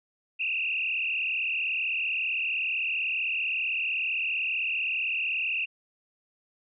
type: tone with frequency modulation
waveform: sine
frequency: 2637 Hz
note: E7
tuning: in tune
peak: -26 dBFS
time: 0.39-5.66 s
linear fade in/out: 20 ms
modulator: 37.8 Hz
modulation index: 3.9
effects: none